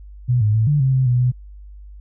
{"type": "tone with pitch steps", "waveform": "sine", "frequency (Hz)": [123.4, 105.5, 110.6, 146.9, 132.7, 130.8, 123.2, 125.1], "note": ["B2", "G#2", "A2", "D3", "C3", "C3", "B2", "B2"], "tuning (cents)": [-1, 28, 9, 1, 25, 0, -4, 23], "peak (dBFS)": -13, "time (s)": [0.28, 1.32], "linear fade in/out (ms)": 20, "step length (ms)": 130, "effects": ["added 50 Hz sine -36 dBFS peak until 2 s"]}